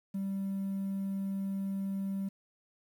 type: tone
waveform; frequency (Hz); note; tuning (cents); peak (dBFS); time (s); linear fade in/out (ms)
triangle; 195.1; G3; -8; -29; 0.14-2.29; 10
effects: tanh soft clip ceiling -27 dBFS + 10-bit